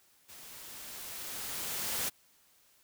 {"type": "noise with level ramp", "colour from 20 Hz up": "white", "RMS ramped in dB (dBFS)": [-51, -33], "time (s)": [0.28, 2.1], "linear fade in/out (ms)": 20, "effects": ["white hiss -66 dBFS RMS until 2.83 s"]}